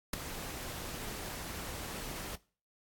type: noise with ADSR envelope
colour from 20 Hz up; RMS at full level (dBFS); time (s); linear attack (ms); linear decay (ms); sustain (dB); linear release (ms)
pink; -31; 0.13-2.36; 5; 9; -11; 10
effects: noise-tail reverb RT60 0.4 s tail -21 dB re dry + AAC 64 kbps